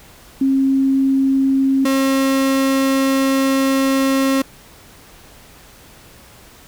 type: tone pair in turn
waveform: sine / 35% pulse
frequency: 269.2 / 269.2 Hz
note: C4 / C4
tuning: +49 / +49 cents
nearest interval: unison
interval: 0 cents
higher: neither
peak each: -12 dBFS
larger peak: neither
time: 0.41-1.85 / 1.85-4.42 s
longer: second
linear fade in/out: 5 ms
effects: pink hiss -44 dBFS RMS until 6.67 s